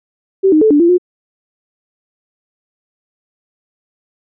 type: tone with pitch steps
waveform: sine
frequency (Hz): 385.3 / 309.6 / 436.3 / 292.6 / 341.2 / 359.2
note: G4 / D#4 / A4 / D4 / F4 / F4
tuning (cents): -30 / -9 / -15 / -6 / -40 / +49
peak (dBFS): -6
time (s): 0.43-0.982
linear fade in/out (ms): 20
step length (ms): 92
effects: none